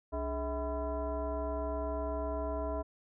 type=tone with frequency modulation; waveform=sine; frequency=290 Hz; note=D4; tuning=22 cents flat; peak=-32 dBFS; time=0.12-2.83 s; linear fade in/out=20 ms; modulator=356 Hz; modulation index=1.8; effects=none